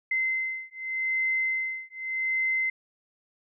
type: beating tone pair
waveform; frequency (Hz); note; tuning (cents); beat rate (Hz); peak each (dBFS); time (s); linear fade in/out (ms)
sine; 2065 / 2065.84; C7 / C7; -23 / -23; 0.84; -29; 0.11-2.7; 5
effects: none